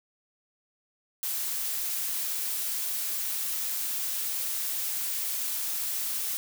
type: noise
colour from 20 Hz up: blue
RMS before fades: -31 dBFS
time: 1.23-6.37 s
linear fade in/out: 0 ms
effects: none